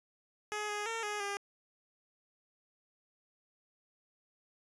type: tone with pitch steps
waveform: 10% pulse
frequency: 420.8 / 415.6 / 455 / 416.8 / 402.3 Hz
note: G#4 / G#4 / A#4 / G#4 / G4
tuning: +23 / +1 / -42 / +6 / +45 cents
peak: -27 dBFS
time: 0.52-1.37 s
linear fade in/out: 0 ms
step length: 170 ms
effects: resampled to 22050 Hz